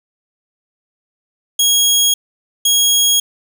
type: tone pair in turn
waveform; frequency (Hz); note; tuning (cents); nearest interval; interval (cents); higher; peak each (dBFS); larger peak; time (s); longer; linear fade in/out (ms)
20% pulse; 3300 / 3300; G#7 / G#7; -12 / -12; unison; 0; neither; -5; neither; 1.59-2.14 / 2.65-3.2; neither; 5
effects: none